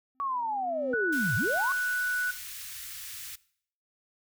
triangle tone with exponential growth, 258.9 Hz, C4, 18 cents flat, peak -29 dBFS, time 0.15-0.94 s, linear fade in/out 0 ms, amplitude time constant 170 ms
sine linear two-way sweep, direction down then up, 1140 to 95.2 to 1140 Hz, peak -28 dBFS, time 0.2-1.72 s, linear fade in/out 0 ms, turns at 1.36 s
sine tone, 1480 Hz, F#6, in tune, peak -27 dBFS, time 0.93-2.31 s, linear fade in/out 5 ms
white band-stop noise, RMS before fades -41 dBFS, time 1.12-3.36 s, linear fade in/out 10 ms, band 100 to 1500 Hz, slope 24 dB/octave
effects noise-tail reverb RT60 0.6 s tail -20 dB re dry

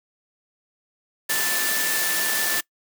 sine tone in noise, 1760 Hz, A6, in tune, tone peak -27 dBFS, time 1.29-2.61 s, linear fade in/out 10 ms, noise white, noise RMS -24 dBFS, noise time 1.29-2.61 s, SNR -6 dB, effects noise-tail reverb RT60 0.1 s tail -23 dB re dry + high-pass 200 Hz 12 dB/octave

